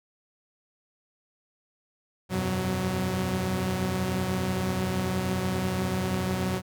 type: tone cluster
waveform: sawtooth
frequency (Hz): 85.5 / 95.9 / 126.5 / 185.7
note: F2 / G2 / B2 / F#3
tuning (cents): -36 / -37 / +42 / +7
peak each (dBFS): -32 / -31 / -29 / -24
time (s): 2.29-6.62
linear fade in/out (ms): 50
effects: none